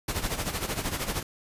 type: noise with tremolo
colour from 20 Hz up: pink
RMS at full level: -28 dBFS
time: 0.08-1.23 s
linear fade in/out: 5 ms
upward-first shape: sine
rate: 13 Hz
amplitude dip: 70%
effects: resampled to 32000 Hz